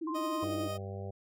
sine tone with vibrato, 318.5 Hz, D#4, 41 cents sharp, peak -34 dBFS, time 0.01-0.68 s, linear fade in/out 10 ms, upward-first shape sine, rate 18 Hz, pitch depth 88 cents each way
sine tone, 1046.5 Hz, C6, in tune, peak -36 dBFS, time 0.07-0.44 s, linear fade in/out 5 ms
30% pulse tone with tremolo, 622.3 Hz, D#5, in tune, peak -33 dBFS, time 0.14-0.78 s, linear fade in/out 20 ms, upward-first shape sine, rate 11 Hz, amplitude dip 25%
harmonic tone, 98 Hz, G2, in tune, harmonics 1 / 2 / 4 / 5 / 6 / 7 / 8, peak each -39 / -47 / -46 / -47 / -49 / -51 / -53 dBFS, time 0.42-1.11 s, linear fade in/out 10 ms
effects none

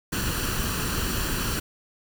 pink noise with comb filter, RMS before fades -27 dBFS, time 0.12-1.6 s, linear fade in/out 10 ms, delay 0.69 ms, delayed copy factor +0.6, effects none

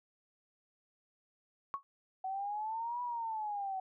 sine tone with exponential decay, 1108.7 Hz, C#6, in tune, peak -30 dBFS, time 1.74-1.83 s, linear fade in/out 0 ms, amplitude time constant 19 ms
sine exponential two-way sweep, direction up then down, 751 to 983 to 751 Hz, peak -35 dBFS, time 2.24-3.8 s, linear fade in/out 5 ms, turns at 3.02 s
effects none

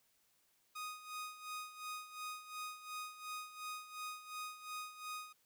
sawtooth tone with tremolo, 1244.5 Hz, D#6, in tune, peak -38 dBFS, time 0.75-5.33 s, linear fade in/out 10 ms, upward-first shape sine, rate 2.8 Hz, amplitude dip 75%, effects white hiss -75 dBFS RMS until 5.45 s

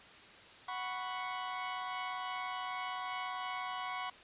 sawtooth chord, F# suspended fourth, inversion none, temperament equal, 740 / 987.8 / 1108.7 Hz, F#5 / B5 / C#6, 0 / 0 / 0 cents, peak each -38 / -39 / -37 dBFS, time 0.68-4.1 s, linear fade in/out 5 ms, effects white hiss -55 dBFS RMS until 4.23 s + resampled to 8000 Hz

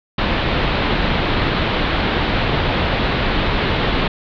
pink low-pass noise, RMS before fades -18 dBFS, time 0.18-4.08 s, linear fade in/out 5 ms, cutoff 4000 Hz, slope 48 dB/octave, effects none

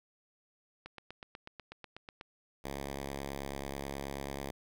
click train, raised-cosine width 0.3 ms, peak -29 dBFS, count 12, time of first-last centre 0.86-2.211 s, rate 8.14 Hz
5% pulse tone, 69.3 Hz, C#2, in tune, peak -27 dBFS, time 2.64-4.51 s, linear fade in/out 5 ms
effects none

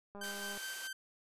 click train, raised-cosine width 1 ms, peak -36 dBFS, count 87, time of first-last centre 0.15-0.576 s, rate 202 Hz
sawtooth tone with tremolo, 1554 Hz, G6, 16 cents flat, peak -37 dBFS, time 0.21-0.93 s, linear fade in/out 5 ms, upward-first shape square, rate 4.8 Hz, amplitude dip 35%
white band-pass noise, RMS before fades -48 dBFS, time 0.23-0.88 s, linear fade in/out 10 ms, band 450 to 11000 Hz, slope 12 dB/octave
effects resampled to 32000 Hz

